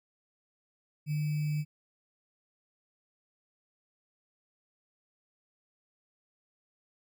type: tone with sample-and-hold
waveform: sine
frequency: 150.4 Hz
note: D3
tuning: 42 cents sharp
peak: -28 dBFS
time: 1.06-1.65 s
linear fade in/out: 50 ms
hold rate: 2450 Hz
effects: none